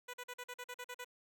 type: tone bursts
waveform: 10% pulse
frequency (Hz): 493.9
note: B4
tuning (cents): 0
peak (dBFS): -35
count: 10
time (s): 0.08-1.046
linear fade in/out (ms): 10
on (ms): 57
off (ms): 44
effects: none